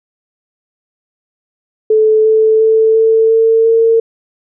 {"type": "tone with pitch steps", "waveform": "sine", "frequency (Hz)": [434.8, 438.6, 442.4, 446.2, 450.1, 454.1], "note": ["A4", "A4", "A4", "A4", "A4", "A#4"], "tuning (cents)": [-21, -6, 9, 24, 39, -45], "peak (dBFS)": -6, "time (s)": [1.9, 4], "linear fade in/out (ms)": 5, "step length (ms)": 350, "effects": []}